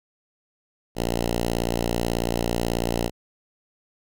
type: tone with notch filter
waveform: 5% pulse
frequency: 58.27 Hz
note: A#1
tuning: in tune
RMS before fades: -25 dBFS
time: 0.95-3.11 s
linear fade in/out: 50 ms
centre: 1600 Hz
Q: 1.9
effects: none